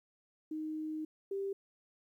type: tone pair in turn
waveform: sine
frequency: 311.1 / 393.2 Hz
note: D#4 / G4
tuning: 0 / +5 cents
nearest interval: major third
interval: 405 cents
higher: second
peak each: -36 / -34 dBFS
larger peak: second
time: 0.51-1.05 / 1.31-1.53 s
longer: first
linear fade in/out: 5 ms
effects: 12-bit